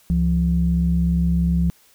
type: tone pair together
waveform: sine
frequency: 68.79 / 171.7 Hz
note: C#2 / F3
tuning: -13 / -29 cents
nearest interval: octave + major third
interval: 1584 cents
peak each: -19 / -17 dBFS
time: 0.1-1.7 s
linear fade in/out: 0 ms
effects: tanh soft clip ceiling -8 dBFS + white hiss -55 dBFS RMS until 1.94 s